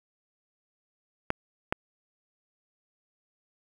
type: clicks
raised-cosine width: 0.5 ms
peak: -10 dBFS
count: 2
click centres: 1.304 / 1.725 s
effects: 7-bit